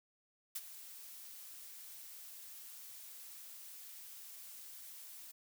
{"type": "noise with ADSR envelope", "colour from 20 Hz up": "blue", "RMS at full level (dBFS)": -39, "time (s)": [0.55, 5.32], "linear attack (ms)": 10, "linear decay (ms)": 38, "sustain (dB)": -13, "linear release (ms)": 14, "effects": []}